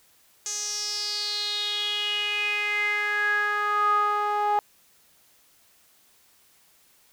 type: tone with band-pass filter sweep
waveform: sawtooth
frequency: 415.3 Hz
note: G#4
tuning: in tune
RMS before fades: -26 dBFS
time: 0.46-4.59 s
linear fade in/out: 0 ms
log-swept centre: 6500 to 900 Hz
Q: 7
effects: white hiss -60 dBFS RMS until 7.12 s